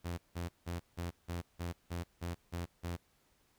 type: tone bursts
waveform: sawtooth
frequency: 86.5 Hz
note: F2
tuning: 16 cents flat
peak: -33 dBFS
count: 10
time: 0.04-2.97 s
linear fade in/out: 20 ms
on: 140 ms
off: 170 ms
effects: pink hiss -72 dBFS RMS until 3.58 s